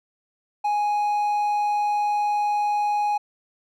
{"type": "tone", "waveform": "triangle", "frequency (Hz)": 830.6, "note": "G#5", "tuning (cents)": 0, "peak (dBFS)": -18, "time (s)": [0.64, 3.18], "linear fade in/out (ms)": 10, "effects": []}